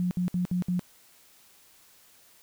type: tone bursts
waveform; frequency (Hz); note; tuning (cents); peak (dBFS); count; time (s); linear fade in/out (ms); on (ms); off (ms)
sine; 179.1; F3; +44; -24; 5; 0-0.794; 0; 110; 61
effects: white hiss -58 dBFS RMS until 2.42 s